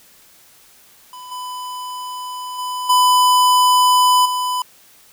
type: tone with level steps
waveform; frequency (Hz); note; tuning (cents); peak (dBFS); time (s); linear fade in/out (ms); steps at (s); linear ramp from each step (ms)
square; 1000; B5; +21; -34 / -27 / -23 / -11 / -19; 1.13-4.62; 2; 1.31 / 2.58 / 2.89 / 4.25; 10
effects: white hiss -49 dBFS RMS until 5.12 s